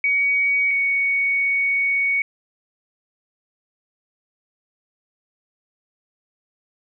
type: tone pair in turn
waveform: sine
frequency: 2252 / 2231 Hz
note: C#7 / C#7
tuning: +27 / +11 cents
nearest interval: unison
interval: 16 cents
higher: first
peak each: -16 / -17 dBFS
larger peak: first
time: 0.04-0.71 / 0.71-2.22 s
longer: second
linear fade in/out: 2 ms
effects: none